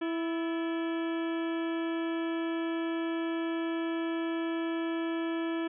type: harmonic tone with a mistuned harmonic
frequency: 330 Hz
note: E4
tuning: 2 cents sharp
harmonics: 1 / 2 / 3 / 4 / 5 / 7 / 8 / 9 / 10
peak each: -30 / -41 / -44 / -45 / -44 / -48 / -53 / -52 / -51 dBFS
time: 0.01-5.68 s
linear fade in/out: 10 ms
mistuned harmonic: 5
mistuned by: +73 cents
effects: none